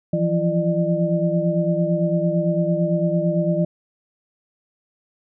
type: tone cluster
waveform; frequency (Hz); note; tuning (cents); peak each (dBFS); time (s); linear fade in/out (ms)
sine; 167.1 / 176 / 337.6 / 601; E3 / F3 / E4 / D5; +24 / +14 / +41 / +40; -21 / -23 / -27 / -22; 0.13-3.65; 5
effects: none